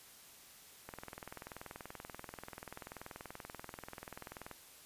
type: click train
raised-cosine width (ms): 0.5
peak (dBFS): -30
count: 76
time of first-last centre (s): 0.89-4.513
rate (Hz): 20.7
effects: white hiss -58 dBFS RMS until 4.85 s + resampled to 32000 Hz